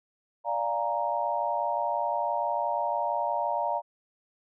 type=chord; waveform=sine; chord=Bb dominant seventh; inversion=first; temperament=equal with one note detuned; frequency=587.3 / 698.5 / 826.3 / 932.3 Hz; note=D5 / F5 / Ab5 / Bb5; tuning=0 / 0 / -9 / 0 cents; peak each=-32 / -31 / -35 / -29 dBFS; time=0.44-3.82 s; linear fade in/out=50 ms; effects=none

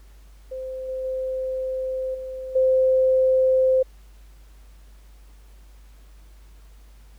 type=tone with level steps; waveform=sine; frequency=520 Hz; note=C5; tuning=11 cents flat; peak=-29 / -26 / -24 / -30 / -15 dBFS; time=0.51-3.83 s; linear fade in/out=10 ms; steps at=0.88 / 1.04 / 2.14 / 2.55 s; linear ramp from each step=10 ms; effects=added 50 Hz sine -45 dBFS peak until 7.18 s + pink hiss -59 dBFS RMS until 7.18 s

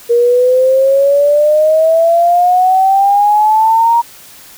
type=exponential sweep; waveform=sine; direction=up; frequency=470 to 945 Hz; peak=-6 dBFS; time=0.09-4.02 s; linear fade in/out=20 ms; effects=white hiss -37 dBFS RMS until 4.57 s

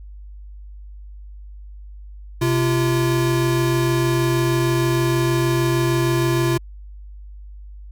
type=tone pair together; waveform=square; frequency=129.48 / 342 Hz; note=C3 / F4; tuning=-18 / -36 cents; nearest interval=octave + perfect fourth; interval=1682 cents; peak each=-20 dBFS; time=2.41-6.58 s; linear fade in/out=10 ms; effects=added 50 Hz sine -35 dBFS peak until 7.91 s

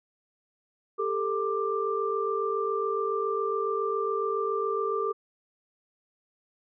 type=tone cluster; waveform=sine; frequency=400.3 / 447.5 / 1183 Hz; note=G4 / A4 / D6; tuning=+36 / +29 / +12 cents; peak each=-30 dBFS; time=0.98-5.13 s; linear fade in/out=20 ms; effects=none

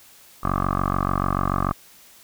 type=tone with low-pass filter; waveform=10% pulse; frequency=46.88 Hz; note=F#1; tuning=23 cents sharp; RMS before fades=-23 dBFS; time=0.43-1.73 s; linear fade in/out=10 ms; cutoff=1200 Hz; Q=7.7; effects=white hiss -50 dBFS RMS until 2.23 s

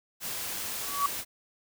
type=noise; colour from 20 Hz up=white; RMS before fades=-35 dBFS; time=0.2-1.25 s; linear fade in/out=50 ms
type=tone with exponential growth; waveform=sine; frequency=1136 Hz; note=C#6; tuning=42 cents sharp; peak=-20 dBFS; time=0.78-1.06 s; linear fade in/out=2 ms; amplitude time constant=60 ms
effects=none

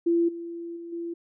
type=tone with level steps; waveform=sine; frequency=339.2 Hz; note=E4; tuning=50 cents sharp; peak=-19 / -33 / -36 / -30 dBFS; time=0.06-1.14 s; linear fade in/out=10 ms; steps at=0.28 / 0.76 / 0.92 s; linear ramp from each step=10 ms; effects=none

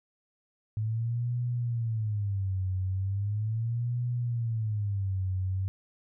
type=tone with vibrato; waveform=sine; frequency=106.7 Hz; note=G#2; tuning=47 cents sharp; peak=-27 dBFS; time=0.77-5.68 s; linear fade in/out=0 ms; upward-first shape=sine; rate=0.38 Hz; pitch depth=230 cents each way; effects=none

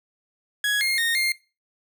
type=tone with pitch steps; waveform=30% pulse; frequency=1670 / 2133 / 1849 / 2118 Hz; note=G#6 / C7 / A#6 / C7; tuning=+9 / +33 / -15 / +21 cents; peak=-18 dBFS; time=0.64-1.32 s; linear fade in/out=2 ms; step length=170 ms; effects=noise-tail reverb RT60 0.3 s tail -20 dB re dry

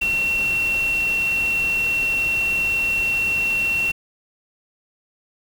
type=tone in noise; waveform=sine; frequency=2721 Hz; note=F7; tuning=46 cents flat; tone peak=-18 dBFS; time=0.01-3.92 s; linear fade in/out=10 ms; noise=pink; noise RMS=-34 dBFS; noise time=0.01-3.92 s; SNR=+13 dB; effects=none

